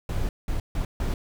brown noise bursts at uneven times, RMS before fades -26 dBFS, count 4, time 0.09-0.29 / 0.48-0.6 / 0.75-0.85 / 1-1.14 s, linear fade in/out 2 ms, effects none

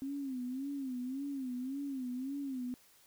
sine tone with vibrato, 264.6 Hz, C4, 20 cents sharp, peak -36 dBFS, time 0.02-2.74 s, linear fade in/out 0 ms, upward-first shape sine, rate 1.8 Hz, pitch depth 120 cents each way, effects white hiss -64 dBFS RMS until 3.06 s

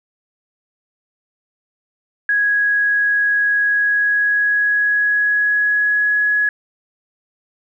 sine tone with pitch glide, 1661.2 to 1682.4 Hz, G#6 to G#6, 0 to +22 cents, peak -13 dBFS, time 2.29-6.49 s, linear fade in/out 2 ms, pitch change +22 cents, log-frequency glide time 3.62-6.3 s, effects 9-bit

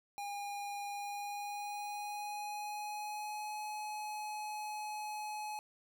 square tone with pitch glide, 812 to 847 Hz, G#5 to G#5, -39 to +34 cents, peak -40 dBFS, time 0.18-5.59 s, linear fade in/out 0 ms, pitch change +73 cents, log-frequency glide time 0.88-3.59 s, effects none

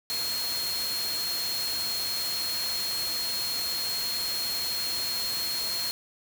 sine tone in noise, 4259 Hz, C8, 30 cents sharp, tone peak -29 dBFS, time 0.1-5.91 s, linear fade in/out 0 ms, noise white, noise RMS -34 dBFS, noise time 0.1-5.91 s, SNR +2 dB, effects none

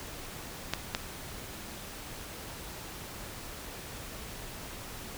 clicks, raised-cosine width 0.2 ms, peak -11 dBFS, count 2, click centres 0.736 / 0.949 s, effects pink hiss -43 dBFS RMS until 5.17 s

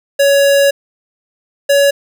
square tone pair in turn, 560 / 563 Hz, C#5 / C#5, +18 / +27 cents, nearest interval unison, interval 9 cents, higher second, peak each -8 dBFS, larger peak neither, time 0.19-0.71 / 1.69-1.91 s, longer first, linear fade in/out 10 ms, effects none

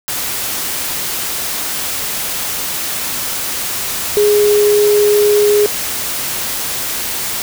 sine tone in noise, 415.3 Hz, G#4, in tune, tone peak -8 dBFS, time 4.17-5.66 s, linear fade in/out 0 ms, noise white, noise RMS -20 dBFS, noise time 0.08-7.42 s, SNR +9 dB, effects none

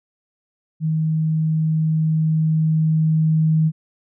sine tone with level ramp, 158 Hz, D#3, 27 cents sharp, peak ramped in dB -17 to -13 dBFS, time 0.8-3.72 s, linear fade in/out 50 ms, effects none

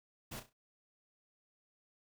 pink noise with echo, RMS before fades -45 dBFS, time 0.31-0.4 s, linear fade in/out 10 ms, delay 33 ms, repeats 4, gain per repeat -9 dB, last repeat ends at 0.532 s, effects none

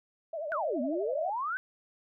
sine tone with vibrato, 622.3 Hz, D#5, in tune, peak -33 dBFS, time 0.33-1.3 s, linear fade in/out 5 ms, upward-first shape triangle, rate 12 Hz, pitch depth 160 cents each way
sine exponential two-way sweep, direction down then up, 1568 to 236.6 to 1568 Hz, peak -30 dBFS, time 0.52-1.57 s, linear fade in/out 0 ms, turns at 0.81 s
effects none

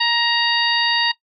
harmonic tone with a mistuned harmonic, 940 Hz, A#5, 14 cents sharp, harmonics 1 / 2 / 3 / 4 / 5, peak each -22 / -22 / -22 / -22 / -22 dBFS, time 0-1.12 s, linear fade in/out 10 ms, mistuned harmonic 5, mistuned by -30 cents, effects noise-tail reverb RT60 0.1 s tail -18 dB re dry

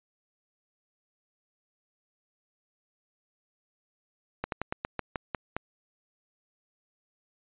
slowing click train, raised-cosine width 0.5 ms, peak -15 dBFS, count 9, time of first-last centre 4.44-5.566 s, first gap 82 ms, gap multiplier 1.15, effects resampled to 8000 Hz

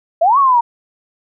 sine exponential two-way sweep, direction up then down, 631 to 1142 to 925 Hz, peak -8 dBFS, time 0.21-0.61 s, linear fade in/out 10 ms, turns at 0.38 s, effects none

